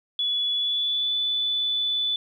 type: tone with pitch glide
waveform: sine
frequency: 3413 to 3483 Hz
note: G#7 to A7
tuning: +47 to -18 cents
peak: -22 dBFS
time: 0.19-2.16 s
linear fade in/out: 2 ms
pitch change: +35 cents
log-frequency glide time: 0.54-1.14 s
effects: 10-bit